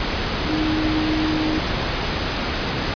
sine tone in noise, 311.1 Hz, D#4, in tune, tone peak -20 dBFS, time 0.49-1.59 s, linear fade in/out 2 ms, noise pink, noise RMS -23 dBFS, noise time 0-2.94 s, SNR 0 dB, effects resampled to 11025 Hz

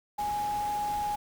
sine tone in noise, 830.6 Hz, G#5, in tune, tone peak -28 dBFS, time 0.18-1.16 s, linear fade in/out 10 ms, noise pink, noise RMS -43 dBFS, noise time 0.18-1.16 s, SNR +12 dB, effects none

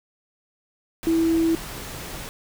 sine tone in noise, 328.2 Hz, E4, 8 cents flat, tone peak -17 dBFS, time 1.07-1.55 s, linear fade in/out 0 ms, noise pink, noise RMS -35 dBFS, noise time 1.03-2.29 s, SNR +15 dB, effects none

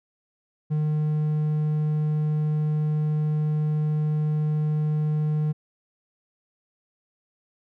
triangle tone, 152.3 Hz, D#3, 37 cents flat, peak -19 dBFS, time 0.7-5.53 s, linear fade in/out 20 ms, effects none

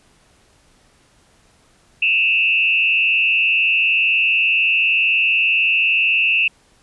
sine tone with frequency modulation, 2659 Hz, E7, 14 cents sharp, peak -13 dBFS, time 2.02-6.48 s, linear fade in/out 5 ms, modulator 135 Hz, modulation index 0.93, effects pink hiss -55 dBFS RMS until 6.82 s + resampled to 24000 Hz

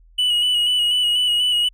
triangle tone with vibrato, 2935 Hz, F#7, 15 cents flat, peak -14 dBFS, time 0.18-1.69 s, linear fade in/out 10 ms, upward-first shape square, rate 4.1 Hz, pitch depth 25 cents each way, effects added 41 Hz sine -47 dBFS peak until 1.73 s

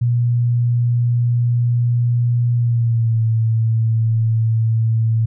sine tone with pitch glide, 120 to 112.61 Hz, B2 to A2, -49 to +41 cents, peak -13 dBFS, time 0.01-5.26 s, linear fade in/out 10 ms, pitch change -110 cents, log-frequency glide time 2.54-3.21 s, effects none

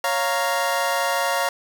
25% pulse chord, Bb minor, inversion first, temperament equal, 554.4 / 698.5 / 932.3 Hz, Db5 / F5 / Bb5, 0 / 0 / 0 cents, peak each -21 dBFS, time 0.04-1.49 s, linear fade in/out 2 ms, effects none

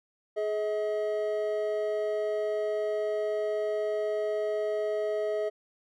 triangle tone pair together, 421.8 / 638 Hz, G#4 / D#5, +27 / +43 cents, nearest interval perfect fifth, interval 716 cents, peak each -28 dBFS, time 0.36-5.5 s, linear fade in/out 20 ms, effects none

